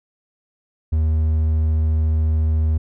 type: tone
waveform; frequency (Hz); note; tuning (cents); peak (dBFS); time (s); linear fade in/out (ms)
triangle; 78.5; D#2; +16; -13; 0.92-2.78; 10
effects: none